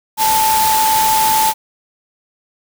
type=tone in noise; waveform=sine; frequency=877 Hz; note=A5; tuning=6 cents flat; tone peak=-12 dBFS; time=0.17-1.54 s; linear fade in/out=50 ms; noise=white; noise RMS=-18 dBFS; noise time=0.17-1.54 s; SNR=+3 dB; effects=none